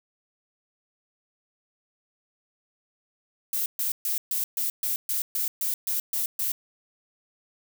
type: noise bursts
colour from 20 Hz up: violet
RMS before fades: -27 dBFS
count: 12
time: 3.53-6.52 s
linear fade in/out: 2 ms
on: 130 ms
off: 130 ms
effects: none